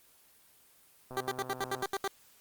click train, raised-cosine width 1 ms, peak -30 dBFS, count 93, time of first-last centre 1.11-1.829 s, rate 128 Hz
15% pulse tone bursts, 392 Hz, G4, in tune, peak -24 dBFS, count 9, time 1.17-2.077 s, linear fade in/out 0 ms, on 35 ms, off 74 ms
effects white hiss -62 dBFS RMS until 2.4 s + Opus 24 kbps

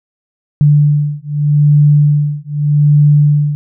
sine beating tone pair, 146.83 / 147.65 Hz, D3 / D3, 0 / +10 cents, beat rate 0.82 Hz, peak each -10 dBFS, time 0.61-3.55 s, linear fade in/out 0 ms, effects none

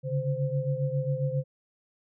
sine tone cluster, 137.1 / 144.5 / 518 Hz, C#3 / D3 / C5, -19 / -28 / -17 cents, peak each -29 / -30 / -32 dBFS, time 0.03-1.44 s, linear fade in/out 50 ms, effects none

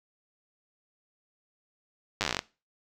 slowing click train, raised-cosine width 0.2 ms, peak -10 dBFS, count 13, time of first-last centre 2.21-2.391 s, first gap 9 ms, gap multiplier 1.09, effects noise-tail reverb RT60 0.3 s tail -20 dB re dry

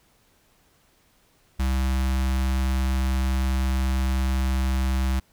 square tone with notch filter, 65.3 Hz, C2, 3 cents flat, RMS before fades -23 dBFS, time 1.59-5.2 s, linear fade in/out 10 ms, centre 470 Hz, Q 1.2, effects pink hiss -62 dBFS RMS until 5.32 s

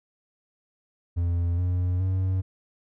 triangle tone with pitch steps, 86.2 / 89.91 / 93.78 Hz, F2 / F#2 / F#2, -22 / -49 / +24 cents, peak -20 dBFS, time 1.16-2.42 s, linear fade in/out 20 ms, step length 420 ms, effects none

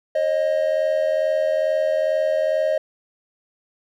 triangle tone pair together, 540 / 622.3 Hz, C#5 / D#5, -45 / 0 cents, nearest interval major second, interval 245 cents, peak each -21 / -17 dBFS, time 0.15-2.78 s, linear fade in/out 5 ms, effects none

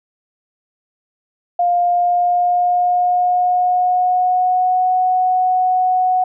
sine tone with pitch glide, 704 to 737.7 Hz, F5 to F#5, +14 to -5 cents, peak -12 dBFS, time 1.59-6.24 s, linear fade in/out 5 ms, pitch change +81 cents, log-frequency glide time 1.8-4.92 s, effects none

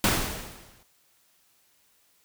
pink noise with exponential decay, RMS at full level -20 dBFS, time 0.04-0.83 s, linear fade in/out 1 ms, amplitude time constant 170 ms, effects white hiss -65 dBFS RMS until 2.24 s

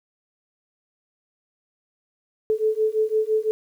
sine beating tone pair, 432 / 437.9 Hz, A4 / A4, -32 / -8 cents, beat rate 5.9 Hz, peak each -22 dBFS, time 2.5-3.51 s, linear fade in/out 0 ms, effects 9-bit

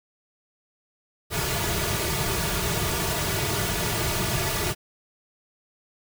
pink noise with comb filter, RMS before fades -26 dBFS, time 1.3-4.75 s, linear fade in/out 50 ms, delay 3.8 ms, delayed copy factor -0.8, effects none

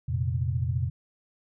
sine chord, F suspended fourth, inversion none, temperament just, 87.31 / 116.41 / 130.96 Hz, F2 / Bb2 / C3, 0 / -2 / +2 cents, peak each -29 dBFS, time 0.08-0.9 s, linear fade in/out 10 ms, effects none

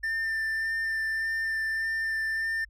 triangle tone with vibrato, 1789 Hz, A6, 28 cents sharp, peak -25 dBFS, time 0.03-2.65 s, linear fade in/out 10 ms, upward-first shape sine, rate 1.7 Hz, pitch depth 11 cents each way, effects added 50 Hz sine -51 dBFS peak until 2.69 s

